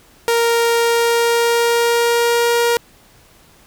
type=tone with pitch glide; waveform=sawtooth; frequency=466.2 to 471.9 Hz; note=A#4 to A#4; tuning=0 to +21 cents; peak=-9 dBFS; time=0.28-2.77 s; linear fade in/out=0 ms; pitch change=+21 cents; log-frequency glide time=0.73-2.49 s; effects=pink hiss -49 dBFS RMS until 3.66 s